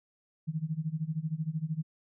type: tone with tremolo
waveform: sine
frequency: 157.8 Hz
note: D#3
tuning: 25 cents sharp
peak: -27 dBFS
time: 0.47-1.83 s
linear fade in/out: 20 ms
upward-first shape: sine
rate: 13 Hz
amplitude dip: 90%
effects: none